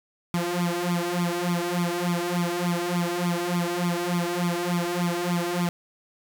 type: tone with flanger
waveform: sawtooth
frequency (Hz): 174.61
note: F3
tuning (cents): 0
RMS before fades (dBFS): -26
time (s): 0.34-5.69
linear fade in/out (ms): 0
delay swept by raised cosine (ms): 0.86 to 3.16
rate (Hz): 3.4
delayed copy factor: +0.95
effects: none